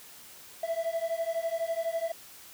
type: beating tone pair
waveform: triangle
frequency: 657 / 669 Hz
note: E5 / E5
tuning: -6 / +25 cents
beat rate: 12 Hz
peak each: -30 dBFS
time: 0.63-2.12 s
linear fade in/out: 5 ms
effects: white hiss -50 dBFS RMS until 2.53 s + high-pass 60 Hz 12 dB/octave